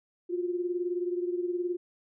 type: beating tone pair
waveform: sine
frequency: 351.6 / 370.6 Hz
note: F4 / F#4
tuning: +12 / +3 cents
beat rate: 19 Hz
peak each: -29 / -35 dBFS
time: 0.29-1.77 s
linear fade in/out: 20 ms
effects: none